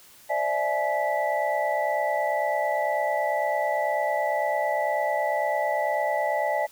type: tone cluster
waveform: sine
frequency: 533 / 595 / 664 / 847 / 1971 Hz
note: C5 / D5 / E5 / G#5 / B6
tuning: +32 / +22 / +12 / +34 / -4 cents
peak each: -35 / -27 / -29 / -27 / -32 dBFS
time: 0.29-6.67 s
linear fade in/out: 20 ms
effects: white hiss -52 dBFS RMS until 6.71 s